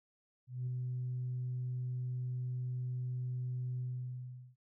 sine tone with ADSR envelope, 125.5 Hz, B2, 28 cents sharp, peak -32 dBFS, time 0.47-4.56 s, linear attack 200 ms, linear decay 5 ms, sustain -2 dB, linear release 760 ms, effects tanh soft clip ceiling -31 dBFS

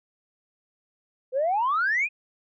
sine exponential sweep, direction up, 493.9 to 2551 Hz, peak -20 dBFS, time 1.32-2.09 s, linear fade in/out 50 ms, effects tanh soft clip ceiling -17 dBFS

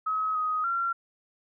sine tone with pitch steps, 1277 / 1254 / 1370 Hz, D#6 / D#6 / F6, +45 / +13 / -34 cents, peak -25 dBFS, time 0.06-0.93 s, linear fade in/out 10 ms, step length 290 ms, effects none

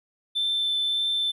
triangle tone with vibrato, 3540 Hz, A7, 10 cents sharp, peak -20 dBFS, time 0.35-1.32 s, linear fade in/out 20 ms, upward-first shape triangle, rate 1.7 Hz, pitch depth 8 cents each way, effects tanh soft clip ceiling -19 dBFS

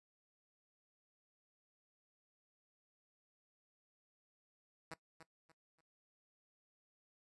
5% pulse tone with echo, 161.6 Hz, E3, 34 cents flat, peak -34 dBFS, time 4.91-4.94 s, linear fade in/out 2 ms, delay 290 ms, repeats 3, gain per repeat -10 dB, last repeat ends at 5.81 s, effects noise-tail reverb RT60 0.1 s tail -19 dB re dry + resampled to 24000 Hz

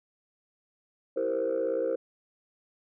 sine chord, C dominant seventh, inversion first, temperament equal, 329.6 / 392 / 466.2 / 523.3 Hz, E4 / G4 / Bb4 / C5, 0 / 0 / 0 / 0 cents, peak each -34 / -34 / -29 / -28 dBFS, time 1.16-1.96 s, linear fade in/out 10 ms, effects tanh soft clip ceiling -21 dBFS

